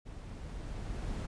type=noise with level ramp; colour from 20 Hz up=brown; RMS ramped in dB=-46 to -36 dBFS; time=0.05-1.27 s; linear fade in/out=20 ms; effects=resampled to 22050 Hz